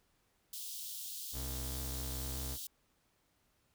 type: high-pass noise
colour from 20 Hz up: white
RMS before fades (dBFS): -44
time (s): 0.53-2.67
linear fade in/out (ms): 2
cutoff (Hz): 3100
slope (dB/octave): 48
type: tone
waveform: 35% pulse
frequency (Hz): 64.9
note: C2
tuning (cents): -13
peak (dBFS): -38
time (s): 1.32-2.58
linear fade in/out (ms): 50
effects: pink hiss -75 dBFS RMS until 3.74 s